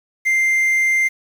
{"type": "tone with quantisation", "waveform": "triangle", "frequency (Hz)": 2093, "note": "C7", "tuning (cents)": 0, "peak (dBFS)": -12, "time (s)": [0.25, 1.09], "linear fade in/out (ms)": 20, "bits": 7, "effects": []}